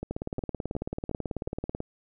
two click trains, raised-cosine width 2 ms, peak -20 / -18 dBFS, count 5 / 32, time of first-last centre 0.03-1.474 / 0.11-1.804 s, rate 2.77 / 18.3 Hz, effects none

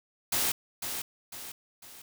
white noise with echo, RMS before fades -28 dBFS, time 0.32-0.52 s, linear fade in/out 5 ms, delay 500 ms, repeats 3, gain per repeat -7 dB, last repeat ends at 2.02 s, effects none

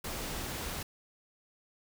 pink noise, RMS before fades -38 dBFS, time 0.04-0.83 s, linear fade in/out 5 ms, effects none

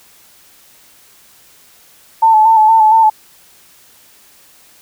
sine tone with vibrato, 880 Hz, A5, in tune, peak -5 dBFS, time 2.22-3.1 s, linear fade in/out 10 ms, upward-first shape square, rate 4.3 Hz, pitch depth 32 cents each way, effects white hiss -46 dBFS RMS until 4.81 s

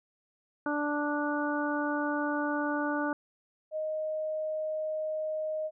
harmonic tone, 293.7 Hz, D4, in tune, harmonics 1 / 2 / 3 / 4 / 5, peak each -31 / -35 / -36 / -38 / -35 dBFS, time 0.66-3.13 s, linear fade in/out 2 ms
sine tone, 622.3 Hz, D#5, in tune, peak -30 dBFS, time 3.71-5.71 s, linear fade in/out 50 ms
effects none

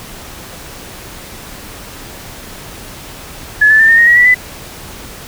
sine tone with pitch steps, 1707 / 1745.9 / 1785.7 / 1826.3 / 1868 / 1910.5 / 1954 / 1998.6 Hz, G#6 / A6 / A6 / A#6 / A#6 / A#6 / B6 / B6, +47 / -14 / +25 / -36 / +3 / +42 / -19 / +20 cents, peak -4 dBFS, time 3.61-4.346 s, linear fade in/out 10 ms, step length 92 ms, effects pink hiss -31 dBFS RMS until 5.27 s

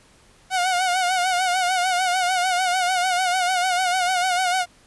sawtooth tone with vibrato, 731 Hz, F#5, 21 cents flat, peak -15 dBFS, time 0.5-4.66 s, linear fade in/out 50 ms, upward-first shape sine, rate 6.7 Hz, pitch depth 66 cents each way, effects pink hiss -54 dBFS RMS until 4.86 s + resampled to 24000 Hz

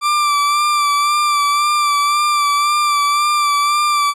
40% pulse tone with vibrato, 1174 Hz, D6, 1 cent flat, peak -12 dBFS, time 0.01-4.14 s, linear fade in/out 50 ms, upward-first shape sine, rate 1.9 Hz, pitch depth 29 cents each way, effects low-pass 11000 Hz 12 dB/octave

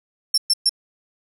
35% pulse tone bursts, 5400 Hz, E8, 41 cents sharp, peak -11 dBFS, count 3, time 0.34-0.694 s, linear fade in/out 5 ms, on 38 ms, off 120 ms, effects none

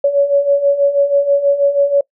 sine beating tone pair, 560 / 566.2 Hz, C#5 / C#5, +18 / +37 cents, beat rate 6.2 Hz, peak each -16 / -11 dBFS, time 0.04-2.01 s, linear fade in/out 5 ms, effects noise-tail reverb RT60 0.1 s tail -23 dB re dry

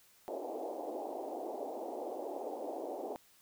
white band-pass noise, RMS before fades -41 dBFS, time 0.28-3.16 s, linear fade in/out 0 ms, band 280 to 790 Hz, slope 48 dB/octave, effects white hiss -65 dBFS RMS until 3.41 s

